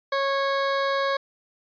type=tone; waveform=20% pulse; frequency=550 Hz; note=C#5; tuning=14 cents flat; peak=-17 dBFS; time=0.12-1.17 s; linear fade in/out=5 ms; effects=resampled to 11025 Hz